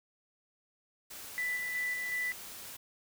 white noise, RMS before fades -46 dBFS, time 1.1-2.77 s, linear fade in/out 10 ms
sine tone with tremolo, 1984 Hz, B6, 7 cents sharp, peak -31 dBFS, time 1.38-2.32 s, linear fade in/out 0 ms, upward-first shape square, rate 2.7 Hz, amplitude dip 30%
effects none

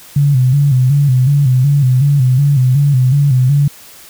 sine tone with vibrato, 135.1 Hz, C#3, 44 cents flat, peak -7 dBFS, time 0.16-3.68 s, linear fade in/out 5 ms, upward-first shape square, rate 2.7 Hz, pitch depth 100 cents each way, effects white hiss -38 dBFS RMS until 4.09 s

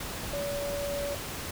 sine tone in noise, 570 Hz, C#5, 48 cents sharp, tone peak -31 dBFS, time 0.33-1.15 s, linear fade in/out 5 ms, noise pink, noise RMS -37 dBFS, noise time 0-1.51 s, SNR +3 dB, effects none

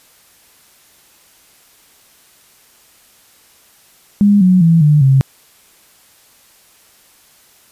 sine tone with pitch steps, 203.8 / 183.67 / 165.54 / 149.19 / 134.46 Hz, G#3 / F#3 / E3 / D3 / C3, -32 / -12 / +8 / +28 / +48 cents, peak -6 dBFS, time 4.21-5.21 s, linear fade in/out 0 ms, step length 200 ms, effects white hiss -49 dBFS RMS until 7.71 s + resampled to 32000 Hz

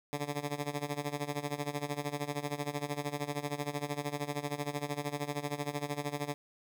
10% pulse tone with tremolo, 145.3 Hz, D3, 18 cents flat, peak -23 dBFS, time 0.13-6.34 s, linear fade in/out 0 ms, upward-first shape sine, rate 13 Hz, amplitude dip 85%, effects none

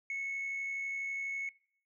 sine tone with amplitude modulation, 2200 Hz, C#7, 14 cents flat, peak -31 dBFS, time 0.1-1.49 s, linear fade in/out 2 ms, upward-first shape sine, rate 72.1 Hz, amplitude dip 35%, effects noise-tail reverb RT60 0.6 s tail -24 dB re dry + tanh soft clip ceiling -32 dBFS

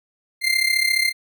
30% pulse tone with amplitude modulation, 2093 Hz, C7, in tune, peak -11 dBFS, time 0.41-1.13 s, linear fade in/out 50 ms, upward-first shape sine, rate 34.4 Hz, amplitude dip 75%, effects none

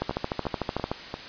two click trains, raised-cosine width 1 ms, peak -12 / -17 dBFS, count 13 / 4, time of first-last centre 0.02-0.916 / 0.11-1.141 s, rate 13.4 / 2.91 Hz, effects white hiss -40 dBFS RMS until 1.28 s + resampled to 11025 Hz

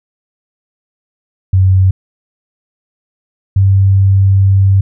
sine tone pair in turn, 94.3 / 97.18 Hz, F#2 / G2, +33 / -15 cents, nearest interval minor second, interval 52 cents, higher second, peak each -5 dBFS, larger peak neither, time 1.53-1.91 / 3.56-4.81 s, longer second, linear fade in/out 5 ms, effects none

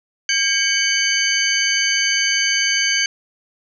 sine tone cluster, 1616 / 2243 / 3005 / 4605 / 6270 Hz, G#6 / C#7 / F#7 / D8 / G8, -48 / +20 / +26 / -35 / -1 cents, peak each -22 dBFS, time 0.29-3.06 s, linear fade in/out 2 ms, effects none

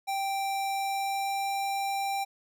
square tone with pitch glide, 784 to 788.5 Hz, G5 to G5, 0 to +10 cents, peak -29 dBFS, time 0.07-2.25 s, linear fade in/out 20 ms, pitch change +10 cents, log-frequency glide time 0.71-1.61 s, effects none

